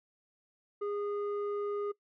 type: tone with low-pass filter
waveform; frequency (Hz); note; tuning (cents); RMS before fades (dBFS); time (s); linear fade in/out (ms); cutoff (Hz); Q
square; 410; G#4; -22; -35; 0.81-1.92; 10; 920; 3.5
effects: noise-tail reverb RT60 0.1 s tail -20 dB re dry